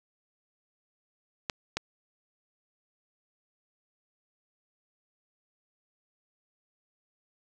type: clicks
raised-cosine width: 0.2 ms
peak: -12 dBFS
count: 2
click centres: 1.498 / 1.77 s
effects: none